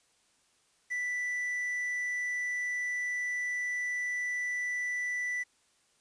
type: tone with quantisation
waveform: triangle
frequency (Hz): 1975.5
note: B6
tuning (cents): 0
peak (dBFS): -29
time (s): 0.9-5.44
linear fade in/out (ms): 20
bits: 9
effects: white hiss -69 dBFS RMS until 6 s + resampled to 22050 Hz